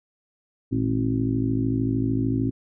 harmonic tone with a mistuned harmonic, 53.3 Hz, G#1, 46 cents sharp, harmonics 1 / 2 / 3 / 4 / 5 / 6 / 7, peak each -36 / -25 / -36 / -33 / -24 / -31 / -35 dBFS, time 0.71-2.51 s, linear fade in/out 20 ms, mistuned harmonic 2, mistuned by +130 cents, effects none

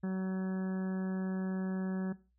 harmonic tone, 188.2 Hz, F#3, 30 cents sharp, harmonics 1 / 2 / 3 / 4 / 5 / 6 / 7 / 8 / 9, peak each -32 / -43 / -49 / -53 / -55 / -58 / -57 / -58 / -53 dBFS, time 0.03-2.13 s, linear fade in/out 10 ms, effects noise-tail reverb RT60 0.3 s tail -17 dB re dry + added 60 Hz sine -70 dBFS peak until 2.38 s

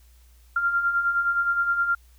sine beating tone pair, 1383 / 1392.6 Hz, F6 / F6, -17 / -5 cents, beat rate 9.6 Hz, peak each -29 / -21 dBFS, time 0.56-1.95 s, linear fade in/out 5 ms, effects added 60 Hz sine -51 dBFS peak until 2.18 s + white hiss -62 dBFS RMS until 2.18 s

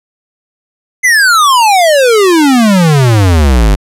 square exponential sweep, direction down, 2093 to 46.88 Hz, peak -5 dBFS, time 1.03-3.76 s, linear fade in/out 20 ms, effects low-pass 12000 Hz 12 dB/octave

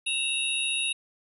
sine tone cluster, 2662 / 2797 / 3774 / 10220 Hz, E7 / F7 / A#7 / D#9, +16 / +2 / +21 / +45 cents, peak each -31 dBFS, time 0.06-0.93 s, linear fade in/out 10 ms, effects none

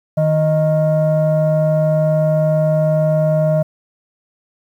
sine tone pair together, 155.57 / 622.3 Hz, D#3 / D#5, 0 / 0 cents, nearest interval 2 octaves, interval 2400 cents, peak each -13 / -13 dBFS, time 0.17-3.63 s, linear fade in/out 10 ms, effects tanh soft clip ceiling -8 dBFS + 8-bit

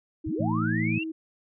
sine tone with pitch glide, 315.3 to 320.4 Hz, D#4 to E4, +23 to -49 cents, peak -30 dBFS, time 0.24-1.12 s, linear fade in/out 10 ms, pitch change +28 cents, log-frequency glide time 0.53-0.88 s
sine linear sweep, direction up, 37.56 to 2812 Hz, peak -30 dBFS, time 0.26-1.04 s, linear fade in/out 10 ms
harmonic tone, 56.2 Hz, A1, 37 cents sharp, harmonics 2 / 3 / 4, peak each -29 / -29 / -29 dBFS, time 0.39-0.99 s, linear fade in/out 10 ms
effects none

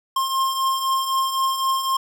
square beating tone pair, 1060 / 1063.9 Hz, C6 / C6, +22 / +29 cents, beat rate 3.9 Hz, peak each -28 / -21 dBFS, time 0.16-1.97 s, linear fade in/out 5 ms, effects none

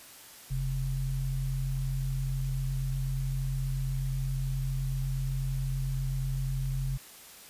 sine tone pair together, 41.93 / 133.4 Hz, E1 / C3, +30 / +34 cents, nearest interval octave + minor sixth, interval 2004 cents, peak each -32 / -30 dBFS, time 0.5-6.98 s, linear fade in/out 20 ms, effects white hiss -50 dBFS RMS until 7.49 s + resampled to 32000 Hz

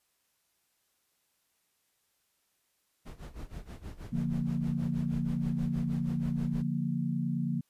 brown noise with tremolo, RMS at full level -40 dBFS, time 3.05-6.63 s, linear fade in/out 20 ms, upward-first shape sine, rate 6.3 Hz, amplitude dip 85%
sine chord, Bb major, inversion first, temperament equal with one note detuned, 145.06 / 174.61 / 233.1 Hz, D3 / F3 / Bb3, -21 / 0 / 0 cents, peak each -33 dBFS, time 4.12-7.61 s, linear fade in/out 10 ms
effects white hiss -75 dBFS RMS until 7.69 s + resampled to 32000 Hz

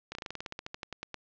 slowing click train, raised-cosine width 0.2 ms, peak -20 dBFS, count 17, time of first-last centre 0.12-1.143 s, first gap 31 ms, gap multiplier 1.09, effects low-pass 5000 Hz 12 dB/octave

